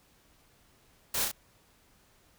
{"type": "noise with echo", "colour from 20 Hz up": "white", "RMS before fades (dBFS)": -31, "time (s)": [1.14, 1.25], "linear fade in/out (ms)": 5, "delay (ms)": 33, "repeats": 2, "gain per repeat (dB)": -3, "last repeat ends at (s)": 1.316, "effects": ["pink hiss -64 dBFS RMS until 2.38 s"]}